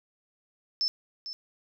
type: tone with echo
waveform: sine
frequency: 5274 Hz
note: E8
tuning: in tune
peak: -24 dBFS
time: 0.81-0.88 s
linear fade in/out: 0 ms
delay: 450 ms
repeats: 1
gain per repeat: -11 dB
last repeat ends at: 1.33 s
effects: none